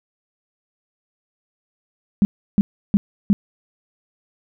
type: tone bursts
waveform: sine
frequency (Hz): 202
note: G#3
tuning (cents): -48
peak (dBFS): -10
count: 4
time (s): 2.22-3.33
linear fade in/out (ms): 0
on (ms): 30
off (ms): 330
effects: none